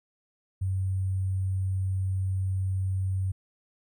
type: tone with sample-and-hold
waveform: sine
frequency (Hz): 94.7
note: F#2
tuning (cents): +41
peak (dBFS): -25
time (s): 0.61-3.32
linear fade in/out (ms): 10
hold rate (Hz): 8820
effects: none